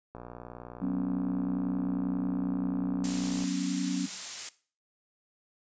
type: click train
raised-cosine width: 1 ms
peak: -28 dBFS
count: 198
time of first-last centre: 0.15-3.439 s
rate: 59.9 Hz
type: chord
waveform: sine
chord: F# suspended fourth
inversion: none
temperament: equal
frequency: 185 / 246.9 / 277.2 Hz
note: F#3 / B3 / C#4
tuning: 0 / 0 / 0 cents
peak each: -31 / -35 / -31 dBFS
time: 0.81-4.07 s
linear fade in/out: 20 ms
type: noise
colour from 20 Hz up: blue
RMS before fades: -33 dBFS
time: 3.04-4.49 s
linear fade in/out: 2 ms
effects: noise-tail reverb RT60 0.4 s tail -18 dB re dry + resampled to 16000 Hz